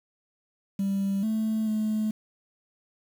sine tone with pitch steps, 196.4 / 219.3 / 215.9 Hz, G3 / A3 / A3, +4 / -6 / -33 cents, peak -22 dBFS, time 0.79-2.11 s, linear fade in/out 5 ms, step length 440 ms, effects tanh soft clip ceiling -22 dBFS + 8-bit

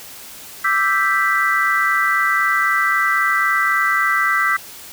sine chord, E minor seventh, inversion third, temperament equal, 1174.7 / 1318.5 / 1568 / 1975.5 Hz, D6 / E6 / G6 / B6, 0 / 0 / 0 / 0 cents, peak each -22 / -20 / -20 / -18 dBFS, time 0.64-4.57 s, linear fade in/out 10 ms, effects white hiss -37 dBFS RMS until 4.92 s

